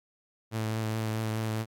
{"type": "tone with vibrato", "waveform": "sawtooth", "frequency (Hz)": 110.4, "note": "A2", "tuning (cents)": 6, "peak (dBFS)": -25, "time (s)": [0.51, 1.66], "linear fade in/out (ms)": 50, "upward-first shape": "triangle", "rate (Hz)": 4.7, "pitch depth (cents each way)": 22, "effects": ["AAC 64 kbps"]}